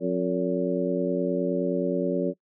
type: harmonic tone with a mistuned harmonic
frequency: 89.6 Hz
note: F2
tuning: 45 cents sharp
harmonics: 2 / 3 / 4 / 5 / 6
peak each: -29 / -29 / -29 / -29 / -29 dBFS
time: 0-2.34 s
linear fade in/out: 50 ms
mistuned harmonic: 6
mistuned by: +92 cents
effects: noise-tail reverb RT60 0.1 s tail -21 dB re dry